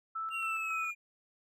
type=tone with tremolo; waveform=sine; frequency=1318.5 Hz; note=E6; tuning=in tune; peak=-34 dBFS; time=0.15-0.91 s; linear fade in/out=10 ms; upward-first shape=square; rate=3.6 Hz; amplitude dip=40%
type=linear sweep; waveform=triangle; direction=down; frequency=2794 to 2400 Hz; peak=-33 dBFS; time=0.3-0.95 s; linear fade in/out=50 ms
effects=none